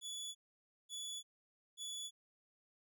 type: tone bursts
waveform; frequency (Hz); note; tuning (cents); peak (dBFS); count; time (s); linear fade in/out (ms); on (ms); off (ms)
25% pulse; 3425; A7; -47; -39; 3; 0.01-2.11; 50; 340; 540
effects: none